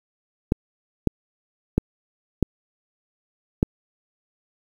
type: clicks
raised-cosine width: 3 ms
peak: -4 dBFS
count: 5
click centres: 0.521 / 1.073 / 1.78 / 2.427 / 3.629 s
effects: 7-bit